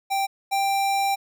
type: tone pair in turn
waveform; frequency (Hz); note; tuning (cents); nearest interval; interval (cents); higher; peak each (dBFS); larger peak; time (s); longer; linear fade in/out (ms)
square; 784 / 787.6; G5 / G5; 0 / +8; unison; 8; second; -22 / -21; second; 0.1-0.27 / 0.51-1.16; second; 20
effects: none

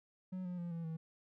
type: tone with pitch steps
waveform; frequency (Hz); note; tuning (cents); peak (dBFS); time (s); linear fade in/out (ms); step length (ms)
triangle; 185 / 178.8 / 172.81 / 167.02 / 161.42; F#3 / F3 / F3 / E3 / E3; 0 / +41 / -18 / +23 / -36; -37; 0.32-0.97; 10; 130
effects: none

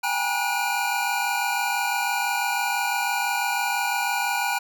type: tone cluster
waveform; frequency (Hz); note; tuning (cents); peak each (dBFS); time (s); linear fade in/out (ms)
square; 787 / 833 / 955 / 1454 / 2389; G5 / G#5 / A#5 / F#6 / D7; +7 / +5 / +42 / -31 / +29; -30; 0.03-4.59; 10
effects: none

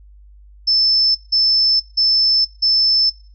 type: tone bursts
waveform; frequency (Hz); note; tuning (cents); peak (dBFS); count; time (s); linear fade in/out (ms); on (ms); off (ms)
sine; 5274; E8; 0; -12; 4; 0.67-3.1; 10; 480; 170
effects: noise-tail reverb RT60 0.4 s tail -18 dB re dry + added 50 Hz sine -41 dBFS peak until 3.34 s

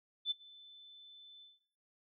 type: tone with ADSR envelope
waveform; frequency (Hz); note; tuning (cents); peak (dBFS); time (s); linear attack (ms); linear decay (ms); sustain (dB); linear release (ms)
sine; 3520; A7; 0; -29; 0.25-1.61; 59; 16; -23; 190
effects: noise-tail reverb RT60 0.5 s tail -18 dB re dry

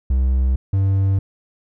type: tone pair in turn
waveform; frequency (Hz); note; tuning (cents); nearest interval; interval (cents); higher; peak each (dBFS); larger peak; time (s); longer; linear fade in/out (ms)
triangle; 64.7 / 97.16; C2 / G2; -19 / -15; perfect fifth; 704; second; -12; neither; 0.1-0.56 / 0.73-1.19; neither; 5
effects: none

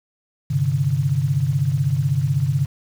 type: chord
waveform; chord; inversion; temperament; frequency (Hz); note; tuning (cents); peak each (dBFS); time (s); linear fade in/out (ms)
sine; G suspended fourth; none; equal with one note detuned; 98.74 / 130.81 / 146.83; G2 / C3 / D3; +13 / 0 / 0; -26 / -20 / -20; 0.5-2.66; 10
effects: 7-bit

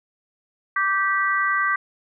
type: harmonic tone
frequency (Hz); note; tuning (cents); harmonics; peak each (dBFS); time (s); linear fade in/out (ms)
390; G4; -9; 3 / 4 / 5; -22 / -23 / -24; 0.76-1.76; 5
effects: none

